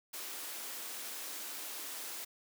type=high-pass noise; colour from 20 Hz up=white; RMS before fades=-43 dBFS; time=0.13-2.25 s; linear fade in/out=10 ms; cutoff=240 Hz; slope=48 dB/octave; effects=none